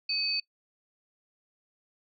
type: tone pair together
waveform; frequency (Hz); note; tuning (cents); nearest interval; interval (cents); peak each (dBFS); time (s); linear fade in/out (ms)
sine; 2544 / 4541; D#7 / C#8; +38 / +41; minor seventh; 1003; -34 / -28; 0.09-0.4; 5
effects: noise-tail reverb RT60 0.1 s tail -22 dB re dry